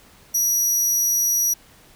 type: tone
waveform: sawtooth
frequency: 5800 Hz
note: F#8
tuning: 35 cents flat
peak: -15 dBFS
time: 0.34-1.54 s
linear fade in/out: 10 ms
effects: pink hiss -51 dBFS RMS until 1.95 s